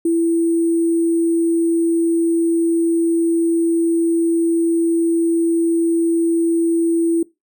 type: tone with sample-and-hold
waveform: sine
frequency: 333.9 Hz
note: E4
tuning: 22 cents sharp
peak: -13 dBFS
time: 0.05-7.23 s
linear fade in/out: 5 ms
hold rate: 8820 Hz
effects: noise-tail reverb RT60 0.2 s tail -20 dB re dry